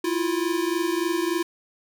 square tone pair together, 329.6 / 353 Hz, E4 / F4, 0 / +19 cents, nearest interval minor second, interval 119 cents, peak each -26 dBFS, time 0.04-1.43 s, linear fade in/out 5 ms, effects none

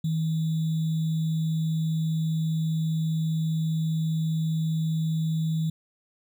sine tone with sample-and-hold, 160 Hz, D#3, 49 cents sharp, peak -23 dBFS, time 0.04-5.7 s, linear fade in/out 5 ms, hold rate 3675 Hz, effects none

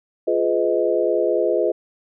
sine chord, F half-diminished seventh, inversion none, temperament just, 349.2 / 419.1 / 502.9 / 628.6 Hz, F4 / Ab4 / Cb5 / Eb5, 0 / +16 / +31 / +18 cents, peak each -22 dBFS, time 0.27-1.72 s, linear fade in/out 10 ms, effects none

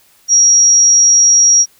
sine tone, 5670 Hz, F8, 25 cents sharp, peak -5 dBFS, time 0.28-1.66 s, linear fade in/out 50 ms, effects white hiss -50 dBFS RMS until 1.79 s

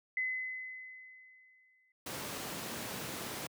sine tone with exponential decay, 2030 Hz, B6, 47 cents sharp, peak -30 dBFS, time 0.17-1.92 s, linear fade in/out 2 ms, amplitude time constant 380 ms
pink noise, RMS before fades -40 dBFS, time 2.06-3.47 s, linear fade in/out 5 ms
effects high-pass 150 Hz 12 dB/octave

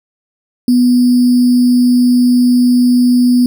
sine tone with sample-and-hold, 246.5 Hz, B3, 3 cents flat, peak -6 dBFS, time 0.68-3.46 s, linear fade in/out 2 ms, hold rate 4900 Hz, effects none

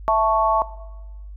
sine chord, A major, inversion second, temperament equal, 659.3 / 880 / 1108.7 Hz, E5 / A5 / C#6, 0 / 0 / 0 cents, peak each -19 dBFS, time 0.08-0.62 s, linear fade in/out 0 ms, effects noise-tail reverb RT60 1.0 s tail -17 dB re dry + added 50 Hz sine -34 dBFS peak until 1.36 s

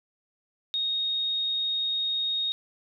sine tone, 3729 Hz, A#7, in tune, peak -25 dBFS, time 0.74-2.52 s, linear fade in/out 0 ms, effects none

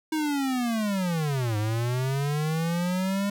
square linear two-way sweep, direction down then up, 317.5 to 103.83 to 203 Hz, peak -25 dBFS, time 0.12-3.3 s, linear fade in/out 5 ms, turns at 1.57 s, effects none

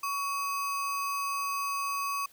sine tone with sample-and-hold, 1124 Hz, C#6, 24 cents sharp, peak -29 dBFS, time 0.03-2.26 s, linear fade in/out 5 ms, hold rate 3675 Hz, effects white hiss -59 dBFS RMS until 2.32 s

